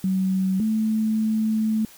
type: tone pair in turn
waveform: sine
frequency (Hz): 189.2 / 218.6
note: F#3 / A3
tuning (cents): +39 / -11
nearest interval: minor third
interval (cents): 250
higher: second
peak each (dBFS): -19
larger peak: neither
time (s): 0.04-0.6 / 0.6-1.85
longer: second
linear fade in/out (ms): 2
effects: white hiss -48 dBFS RMS until 1.97 s